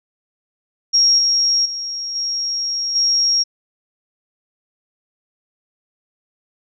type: tone with level steps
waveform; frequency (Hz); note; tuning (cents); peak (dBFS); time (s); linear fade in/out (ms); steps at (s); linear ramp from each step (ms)
sine; 5588; F8; 0; -10 / -13 / -23 / -19 / -13; 0.93-3.44; 20; 1.18 / 1.65 / 2.15 / 2.95; 10
effects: none